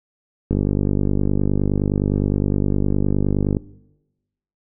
click train, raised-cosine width 3 ms, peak -6 dBFS, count 153, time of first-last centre 0.51-3.568 s, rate 49.7 Hz, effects noise-tail reverb RT60 1.0 s tail -21 dB re dry

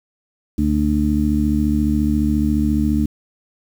harmonic tone, 74.4 Hz, D2, 23 cents sharp, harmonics 1 / 2 / 3 / 4, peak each -20 / -26 / -18 / -20 dBFS, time 0.58-3.06 s, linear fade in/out 5 ms, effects 7-bit

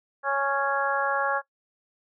harmonic tone, 277.1 Hz, C#4, 1 cent flat, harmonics 2 / 3 / 4 / 5 / 6, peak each -29 / -29 / -29 / -29 / -29 dBFS, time 0.23-1.42 s, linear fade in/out 50 ms, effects noise-tail reverb RT60 0.1 s tail -19 dB re dry

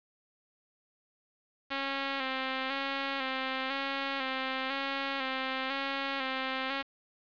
5% pulse tone with vibrato, 268.4 Hz, C4, 44 cents sharp, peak -20 dBFS, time 1.7-6.83 s, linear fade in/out 20 ms, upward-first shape square, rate 1 Hz, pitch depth 36 cents each way, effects resampled to 11025 Hz + 9-bit

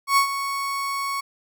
35% pulse tone with ADSR envelope, 1108.7 Hz, C#6, in tune, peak -12 dBFS, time 0.07-1.21 s, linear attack 99 ms, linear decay 97 ms, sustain -11 dB, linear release 12 ms, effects none

